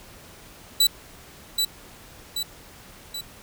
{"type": "tone with echo", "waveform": "sawtooth", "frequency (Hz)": 3951, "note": "B7", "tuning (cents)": 0, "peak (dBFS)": -12, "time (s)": [0.8, 0.87], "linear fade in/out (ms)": 5, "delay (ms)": 780, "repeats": 3, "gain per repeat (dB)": -5, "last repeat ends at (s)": 3.21, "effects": ["pink hiss -47 dBFS RMS until 3.42 s"]}